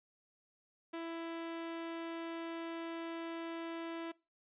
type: tone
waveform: sawtooth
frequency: 331.8 Hz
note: E4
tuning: 11 cents sharp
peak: -36 dBFS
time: 0.93-4.12 s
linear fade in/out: 10 ms
effects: noise-tail reverb RT60 0.3 s tail -23 dB re dry + resampled to 8000 Hz